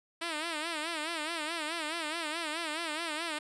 5% pulse tone with vibrato, 320 Hz, D#4, 49 cents sharp, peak -22 dBFS, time 0.21-3.39 s, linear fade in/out 10 ms, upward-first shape sine, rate 4.7 Hz, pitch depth 120 cents each way, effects resampled to 22050 Hz

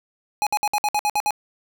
square tone bursts, 836 Hz, G#5, 11 cents sharp, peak -19 dBFS, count 9, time 0.42-1.307 s, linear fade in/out 0 ms, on 47 ms, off 58 ms, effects none

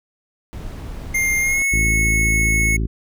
brown noise, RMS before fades -30 dBFS, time 0.53-1.62 s, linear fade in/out 0 ms
square tone with pitch glide, 2113 to 2195 Hz, C7 to C#7, +16 to -18 cents, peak -17 dBFS, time 1.14-2.77 s, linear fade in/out 10 ms, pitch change +66 cents, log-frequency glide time 1.4-1.63 s
harmonic tone, 54.7 Hz, A1, 9 cents flat, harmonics 1 / 2 / 3 / 4 / 5 / 6 / 7, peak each -19 / -25 / -29 / -31 / -33 / -35 / -36 dBFS, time 1.72-2.87 s, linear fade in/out 10 ms
effects none

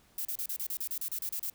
violet noise bursts, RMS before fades -35 dBFS, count 13, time 0.18-1.499 s, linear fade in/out 2 ms, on 71 ms, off 33 ms, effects pink hiss -64 dBFS RMS until 1.54 s

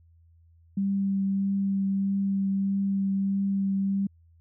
sine tone with vibrato, 196 Hz, G3, in tune, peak -23 dBFS, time 0.77-4.07 s, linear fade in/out 5 ms, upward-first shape triangle, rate 1.6 Hz, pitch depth 12 cents each way, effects added 83 Hz sine -55 dBFS peak until 4.4 s

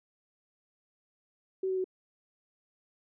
sine tone with pitch steps, 379.4 / 375.9 / 372.5 Hz, F#4 / F#4 / F#4, +43 / +27 / +12 cents, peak -28 dBFS, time 1.63-1.843 s, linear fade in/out 5 ms, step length 71 ms, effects none

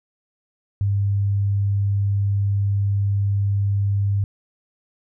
sine tone, 100 Hz, G2, 35 cents sharp, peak -17 dBFS, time 0.81-4.24 s, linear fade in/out 0 ms, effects none

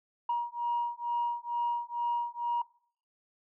sine beating tone pair, 950 / 952.2 Hz, A#5 / A#5, +33 / +37 cents, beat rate 2.2 Hz, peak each -31 dBFS, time 0.29-2.62 s, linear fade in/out 5 ms, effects noise-tail reverb RT60 0.5 s tail -21 dB re dry + tanh soft clip ceiling -23 dBFS

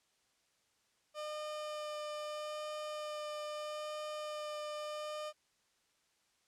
30% pulse tone with vibrato, 604 Hz, D5, 48 cents sharp, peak -37 dBFS, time 1.14-5.33 s, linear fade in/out 50 ms, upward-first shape sine, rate 0.78 Hz, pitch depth 9 cents each way, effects white hiss -75 dBFS RMS until 6.47 s + low-pass 8000 Hz 12 dB/octave

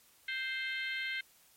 harmonic tone, 523.3 Hz, C5, in tune, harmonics 3 / 4 / 5 / 6 / 7 / 8, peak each -39 / -37 / -47 / -43 / -49 / -49 dBFS, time 0.28-1.21 s, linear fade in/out 5 ms, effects white hiss -64 dBFS RMS until 1.56 s + MP3 64 kbps

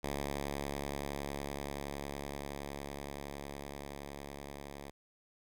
5% pulse tone with level ramp, 70.7 Hz, C#2, 35 cents sharp, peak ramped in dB -24 to -34 dBFS, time 0.03-4.91 s, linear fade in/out 10 ms, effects none

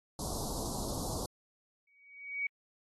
pink band-stop noise, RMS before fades -38 dBFS, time 0.19-1.26 s, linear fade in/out 2 ms, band 1100 to 4100 Hz, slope 48 dB/octave
sine tone with exponential growth, 2257 Hz, C#7, 31 cents sharp, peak -29 dBFS, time 1.87-2.47 s, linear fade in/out 5 ms, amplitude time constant 130 ms
effects AAC 32 kbps

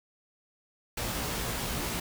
pink noise with comb filter, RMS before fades -33 dBFS, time 0.97-2 s, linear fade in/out 5 ms, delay 17 ms, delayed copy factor +0.6, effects none

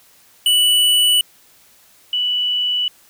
square / sine tone pair in turn, 2961 / 2961 Hz, F#7 / F#7, +1 / +1 cents, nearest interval unison, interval 0 cents, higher neither, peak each -12 / -16 dBFS, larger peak first, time 0.46-1.21 / 2.13-2.88 s, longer neither, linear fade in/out 2 ms, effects white hiss -51 dBFS RMS until 3.09 s

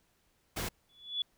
pink noise, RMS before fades -36 dBFS, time 0.56-0.69 s, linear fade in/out 10 ms
sine tone with exponential growth, 3427 Hz, A7, 46 cents flat, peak -27 dBFS, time 0.89-1.22 s, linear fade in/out 2 ms, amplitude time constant 70 ms
effects pink hiss -72 dBFS RMS until 1.37 s

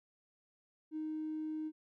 triangle tone with tanh clipping, 311.1 Hz, D#4, in tune, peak -36 dBFS, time 0.91-1.72 s, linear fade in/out 50 ms, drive 1 dB, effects none

